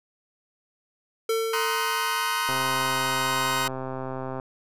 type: tone with exponential decay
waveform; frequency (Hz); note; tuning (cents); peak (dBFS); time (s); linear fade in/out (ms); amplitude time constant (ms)
square; 450; A4; +39; -22; 1.29-3; 5; 370
type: chord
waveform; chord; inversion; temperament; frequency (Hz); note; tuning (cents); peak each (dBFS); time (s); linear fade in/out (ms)
sawtooth; C half-diminished seventh; third; just; 941.9 / 1046.5 / 1255.8 / 1507; Bb5 / C6 / Eb6 / Gb6; +18 / 0 / +16 / +31; -26; 1.53-3.68; 5
type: click train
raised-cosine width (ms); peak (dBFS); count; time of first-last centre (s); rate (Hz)
1; -19; 251; 2.49-4.398; 131
effects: resampled to 32000 Hz